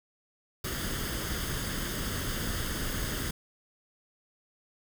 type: noise with comb filter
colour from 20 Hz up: pink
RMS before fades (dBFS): -33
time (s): 0.64-3.31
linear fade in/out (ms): 5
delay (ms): 0.61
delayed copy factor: +0.6
effects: none